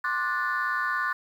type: chord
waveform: sine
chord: D dominant seventh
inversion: third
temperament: just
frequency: 1057.2 / 1174.7 / 1468.3 / 1762 Hz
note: C6 / D6 / F#6 / A6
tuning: +18 / 0 / -14 / +2 cents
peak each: -31 / -30 / -28 / -29 dBFS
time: 0.04-1.13 s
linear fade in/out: 5 ms
effects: tanh soft clip ceiling -18 dBFS + 9-bit